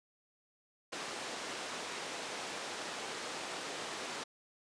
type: band-pass noise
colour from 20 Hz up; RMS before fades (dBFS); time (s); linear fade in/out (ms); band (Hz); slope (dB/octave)
pink; -42; 0.92-4.24; 10; 370 to 7300; 12
effects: resampled to 22050 Hz